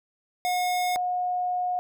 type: tone pair in turn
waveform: square / sine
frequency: 723 / 723 Hz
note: F#5 / F#5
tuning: -40 / -40 cents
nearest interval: unison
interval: 0 cents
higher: neither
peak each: -24 dBFS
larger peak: neither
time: 0.45-0.96 / 0.96-1.79 s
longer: second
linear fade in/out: 0 ms
effects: none